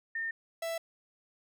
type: tone pair in turn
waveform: sine / 45% pulse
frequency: 1817 / 662 Hz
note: A#6 / E5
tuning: -45 / +7 cents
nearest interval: octave + perfect fourth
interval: 1748 cents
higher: first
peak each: -32 / -33 dBFS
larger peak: first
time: 0.15-0.31 / 0.62-0.78 s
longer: neither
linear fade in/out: 5 ms
effects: none